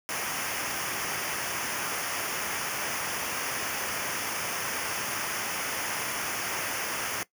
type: noise with comb filter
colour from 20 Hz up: pink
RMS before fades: -32 dBFS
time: 0.09-7.23 s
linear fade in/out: 0 ms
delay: 0.25 ms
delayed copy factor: -0.75
effects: noise-tail reverb RT60 0.1 s tail -19 dB re dry + high-pass 100 Hz 12 dB/octave